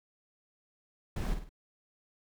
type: noise with echo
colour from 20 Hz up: brown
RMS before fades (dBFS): -33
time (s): 1.16-1.34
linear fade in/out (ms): 5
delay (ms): 51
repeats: 3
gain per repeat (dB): -7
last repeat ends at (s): 1.493
effects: none